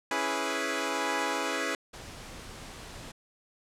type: chord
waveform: 10% pulse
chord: C# minor seventh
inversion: none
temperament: equal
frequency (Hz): 277.2 / 329.6 / 415.3 / 493.9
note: C#4 / E4 / G#4 / B4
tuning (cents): 0 / 0 / 0 / 0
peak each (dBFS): -26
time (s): 0.11-1.75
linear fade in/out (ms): 2
type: noise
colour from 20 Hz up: pink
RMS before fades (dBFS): -44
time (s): 1.93-3.12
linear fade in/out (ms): 10
effects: low-pass 9000 Hz 12 dB/octave